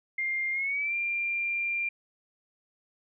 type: tone with pitch glide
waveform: sine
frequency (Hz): 2111 to 2383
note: C7 to D7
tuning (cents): +15 to +25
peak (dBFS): -27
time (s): 0.18-1.89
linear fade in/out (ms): 5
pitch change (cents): +210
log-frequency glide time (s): 0.52-0.95
effects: none